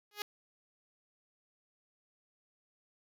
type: tone with exponential growth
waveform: 5% pulse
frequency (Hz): 415.3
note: G#4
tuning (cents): 0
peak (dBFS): -22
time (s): 0.11-0.22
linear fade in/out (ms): 2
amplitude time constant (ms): 23
effects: none